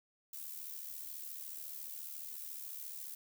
violet noise with amplitude modulation, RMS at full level -43 dBFS, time 0.33-3.15 s, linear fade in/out 5 ms, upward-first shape sine, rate 74.2 Hz, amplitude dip 60%, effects none

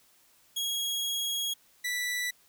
sawtooth tone pair in turn, 3306 / 1969.6 Hz, G#7 / B6, -9 / -5 cents, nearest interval major sixth, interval 896 cents, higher first, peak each -26 dBFS, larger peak neither, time 0.56-1.54 / 1.84-2.31 s, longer first, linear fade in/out 10 ms, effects white hiss -63 dBFS RMS until 2.48 s

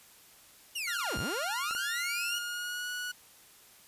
sawtooth linear two-way sweep, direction down then up, 2960 to 39.78 to 2960 Hz, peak -30 dBFS, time 0.75-2.39 s, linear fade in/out 10 ms, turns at 1.18 s
sawtooth tone with pitch glide, 1407 to 1466.7 Hz, F6 to F#6, +12 to -16 cents, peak -31 dBFS, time 0.87-3.12 s, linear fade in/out 10 ms, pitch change +72 cents, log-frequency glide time 2.24-2.9 s
clicks, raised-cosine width 0.5 ms, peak -29 dBFS, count 2, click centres 1.71 / 1.75 s
effects white hiss -57 dBFS RMS until 3.87 s + resampled to 32000 Hz

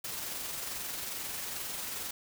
white noise with amplitude modulation, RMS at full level -37 dBFS, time 0.04-2.11 s, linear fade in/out 5 ms, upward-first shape sine, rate 22.4 Hz, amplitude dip 30%, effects none

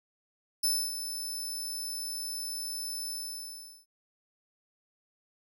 20% pulse tone with ADSR envelope, 5274 Hz, E8, in tune, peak -19 dBFS, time 0.63-3.86 s, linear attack 10 ms, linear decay 270 ms, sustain -10 dB, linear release 750 ms, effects none

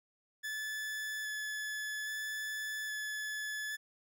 40% pulse tone with vibrato, 1726 Hz, A6, 34 cents flat, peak -36 dBFS, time 0.43-3.77 s, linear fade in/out 20 ms, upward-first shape square, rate 0.61 Hz, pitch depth 8 cents each way, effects none

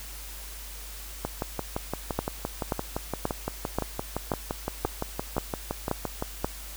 two click trains, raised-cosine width 1 ms, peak -14 / -11 dBFS, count 30 / 9, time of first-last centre 1.25-6.224 / 2.19-6.445 s, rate 5.83 / 1.88 Hz, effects added 50 Hz sine -41 dBFS peak until 6.76 s + white hiss -43 dBFS RMS until 6.76 s

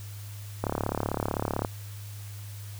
click train, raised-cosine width 1 ms, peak -13 dBFS, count 37, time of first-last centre 0.64-1.648 s, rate 35.7 Hz, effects added 102 Hz sine -38 dBFS peak until 2.79 s + white hiss -49 dBFS RMS until 2.79 s

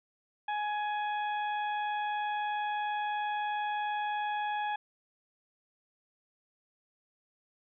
harmonic tone, 837 Hz, G#5, 13 cents sharp, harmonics 1 / 2 / 3 / 4, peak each -31 / -39 / -45 / -47 dBFS, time 0.48-4.76 s, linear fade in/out 5 ms, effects none

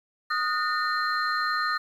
sine tone cluster, 1242 / 1451 / 1816 / 4167 Hz, D#6 / F#6 / A#6 / C8, -3 / -34 / -46 / -8 cents, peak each -26 / -31 / -29 / -33 dBFS, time 0.3-1.78 s, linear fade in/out 10 ms, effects tanh soft clip ceiling -15 dBFS + 9-bit

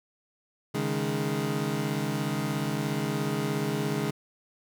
25% pulse chord, C# suspended second, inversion none, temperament equal, 138.59 / 155.56 / 207.7 Hz, C#3 / D#3 / G#3, 0 / 0 / 0 cents, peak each -28 dBFS, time 0.74-4.11 s, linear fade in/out 10 ms, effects none

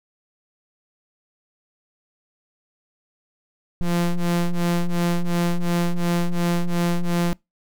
square ring-modulated tone, 86.3 Hz, F2, 20 cents flat, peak -16 dBFS, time 3.81-7.33 s, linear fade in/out 0 ms, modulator 87.7 Hz, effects noise-tail reverb RT60 0.2 s tail -25 dB re dry

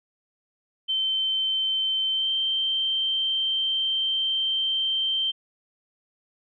sine tone with pitch glide, 3097 to 3131 Hz, G7 to G7, -22 to -3 cents, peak -22 dBFS, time 0.88-5.32 s, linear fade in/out 20 ms, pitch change +19 cents, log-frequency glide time 2.12-2.29 s, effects none

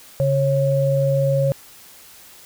sine tone pair together, 139.7 / 547 Hz, C#3 / C#5, +14 / -23 cents, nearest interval 2 octaves, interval 2363 cents, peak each -18 dBFS, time 0.2-1.52 s, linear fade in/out 0 ms, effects white hiss -45 dBFS RMS until 2.45 s

